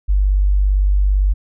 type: tone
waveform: sine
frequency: 48.87 Hz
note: G1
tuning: 5 cents flat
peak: -11 dBFS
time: 0.08-1.34 s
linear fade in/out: 20 ms
effects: none